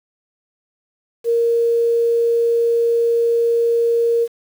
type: tone with quantisation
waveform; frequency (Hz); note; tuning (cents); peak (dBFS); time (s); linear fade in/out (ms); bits
sine; 466.2; A#4; 0; -13; 1.24-4.28; 50; 7
effects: none